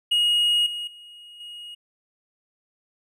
triangle tone with level steps, 2880 Hz, F#7, 47 cents flat, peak -16 / -27 / -41 / -35 dBFS, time 0.11-1.75 s, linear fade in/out 10 ms, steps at 0.66 / 0.87 / 1.4 s, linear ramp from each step 5 ms, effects none

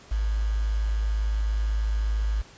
sine tone with quantisation, 53 Hz, G#1, 36 cents sharp, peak -22 dBFS, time 0.11-2.42 s, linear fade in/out 10 ms, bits 7, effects pink hiss -50 dBFS RMS until 2.57 s + resampled to 16000 Hz

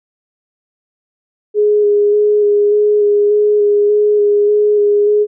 sine tone with vibrato, 415.3 Hz, G#4, in tune, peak -8 dBFS, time 1.54-5.27 s, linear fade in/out 50 ms, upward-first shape square, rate 1.7 Hz, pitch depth 13 cents each way, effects none

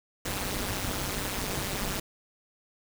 pink noise with amplitude modulation, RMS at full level -28 dBFS, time 0.25-2 s, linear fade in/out 5 ms, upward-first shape sine, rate 195 Hz, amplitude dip 95%, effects none

